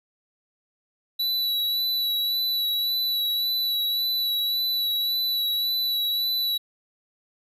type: tone with vibrato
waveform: square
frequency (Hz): 3942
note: B7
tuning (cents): -4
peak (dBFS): -23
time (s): 1.19-6.58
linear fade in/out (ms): 10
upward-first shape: sine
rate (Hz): 1.8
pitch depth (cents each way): 22
effects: none